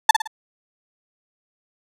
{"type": "tone with echo", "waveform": "35% pulse", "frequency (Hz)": 882, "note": "A5", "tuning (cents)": 4, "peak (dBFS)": -4, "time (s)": [0.09, 0.11], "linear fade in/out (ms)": 5, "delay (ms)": 55, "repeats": 3, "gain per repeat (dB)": -8, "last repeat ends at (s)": 0.275, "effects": ["low-pass 10000 Hz 12 dB/octave"]}